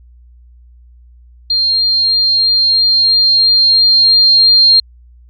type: tone with level ramp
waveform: sine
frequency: 4201 Hz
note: C8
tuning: 6 cents sharp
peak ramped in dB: -10 to -4 dBFS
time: 1.5-4.8 s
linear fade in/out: 5 ms
effects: added 60 Hz sine -39 dBFS peak until 5.29 s + AAC 64 kbps